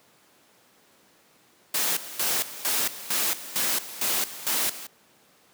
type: noise with tremolo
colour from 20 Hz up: white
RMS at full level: -25 dBFS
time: 1.74-4.87 s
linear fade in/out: 5 ms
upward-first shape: square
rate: 2.2 Hz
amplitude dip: 80%
effects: pink hiss -59 dBFS RMS until 5.53 s + high-pass 200 Hz 12 dB/octave